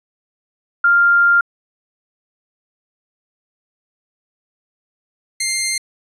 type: tone pair in turn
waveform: sine / 10% pulse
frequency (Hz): 1396.9 / 2102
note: F6 / C7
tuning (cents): 0 / +7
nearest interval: perfect fifth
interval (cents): 707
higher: second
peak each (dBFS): -9 / -8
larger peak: second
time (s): 0.84-1.41 / 5.4-5.78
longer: first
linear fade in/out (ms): 5
effects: resampled to 24000 Hz